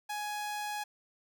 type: tone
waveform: sawtooth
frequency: 835 Hz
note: G#5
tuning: 9 cents sharp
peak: -31 dBFS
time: 0.09-0.84 s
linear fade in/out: 10 ms
effects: none